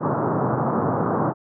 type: band-pass noise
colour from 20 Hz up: pink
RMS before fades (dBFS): -22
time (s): 0-1.34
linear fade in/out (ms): 50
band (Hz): 110 to 1300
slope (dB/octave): 48
effects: none